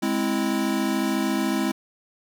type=chord; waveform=square; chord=Ab augmented; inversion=none; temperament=equal; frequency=207.7 / 261.6 / 329.6 Hz; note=Ab3 / C4 / E4; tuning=0 / 0 / 0 cents; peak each=-27 dBFS; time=0.02-1.72 s; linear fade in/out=10 ms; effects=none